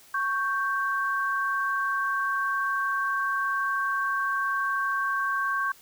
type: tone pair together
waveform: sine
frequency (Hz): 1108 / 1567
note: C#6 / G6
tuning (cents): -1 / -1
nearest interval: tritone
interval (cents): 600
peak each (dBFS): -27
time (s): 0.14-5.72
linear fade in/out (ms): 5
effects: white hiss -54 dBFS RMS until 5.81 s